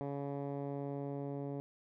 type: tone with low-pass filter sweep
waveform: 10% pulse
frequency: 141 Hz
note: C#3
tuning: 30 cents sharp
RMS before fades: -40 dBFS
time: 0.01-1.6 s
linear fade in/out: 0 ms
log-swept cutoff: 760 to 470 Hz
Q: 0.76
effects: none